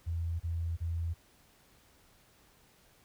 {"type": "tone bursts", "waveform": "sine", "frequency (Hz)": 83.7, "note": "E2", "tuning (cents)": 27, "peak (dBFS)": -31, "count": 3, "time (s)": [0.06, 1.142], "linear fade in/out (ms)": 20, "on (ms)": 340, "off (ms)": 31, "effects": ["pink hiss -64 dBFS RMS until 3.04 s"]}